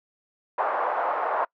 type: band-pass noise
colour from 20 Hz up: white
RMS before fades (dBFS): -26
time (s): 0.58-1.45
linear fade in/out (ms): 5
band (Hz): 560 to 1100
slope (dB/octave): 24
effects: noise-tail reverb RT60 0.1 s tail -24 dB re dry